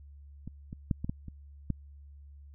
clicks, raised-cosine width 5 ms, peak -27 / -27 / -15 / -22 / -19 / -30 / -17 dBFS, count 7, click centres 0.476 / 0.729 / 0.912 / 1.045 / 1.095 / 1.283 / 1.703 s, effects added 71 Hz sine -48 dBFS peak until 2.54 s

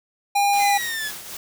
square tone, 808 Hz, G#5, 48 cents flat, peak -17 dBFS, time 0.35-0.78 s, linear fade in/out 10 ms
white noise with tremolo, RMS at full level -33 dBFS, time 0.53-1.37 s, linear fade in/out 2 ms, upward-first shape triangle, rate 3.9 Hz, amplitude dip 55%
sawtooth linear sweep, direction down, 2093 to 1674 Hz, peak -22 dBFS, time 0.58-1.12 s, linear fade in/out 50 ms
effects none

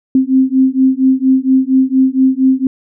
sine beating tone pair, 260.5 / 264.8 Hz, C4 / C4, -7 / +21 cents, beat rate 4.3 Hz, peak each -11 dBFS, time 0.15-2.67 s, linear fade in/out 2 ms, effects none

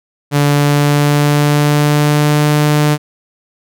sawtooth tone with pitch glide, 144.6 to 149.18 Hz, D3 to D3, -27 to +27 cents, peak -5 dBFS, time 0.31-2.98 s, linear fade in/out 50 ms, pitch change +54 cents, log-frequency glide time 0.48-2.5 s, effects none

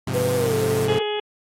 sawtooth chord, F minor, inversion first, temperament equal with one note detuned, 103.83 / 130.81 / 176.54 Hz, Ab2 / C3 / F3, 0 / 0 / +19 cents, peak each -24 / -22 / -27 dBFS, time 0.07-0.99 s, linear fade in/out 5 ms
blue noise, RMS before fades -33 dBFS, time 0.13-0.86 s, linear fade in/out 10 ms
sine tone with pitch glide, 496.9 to 437.6 Hz, B4 to A4, +11 to -9 cents, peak -20 dBFS, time 0.14-1.02 s, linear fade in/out 10 ms, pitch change -220 cents, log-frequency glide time 0.36-0.55 s
harmonic tone, 419.6 Hz, G#4, 18 cents sharp, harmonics 1 / 2 / 3 / 4 / 5 / 6 / 7 / 8, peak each -24 / -30 / -41 / -38 / -39 / -37 / -33 / -34 dBFS, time 0.88-1.2 s, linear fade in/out 5 ms
effects low-pass 12000 Hz 12 dB/octave + AAC 48 kbps

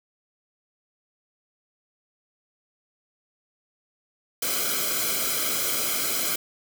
white noise with comb filter, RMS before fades -26 dBFS, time 4.42-6.36 s, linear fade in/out 5 ms, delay 1.1 ms, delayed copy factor -0.9, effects none

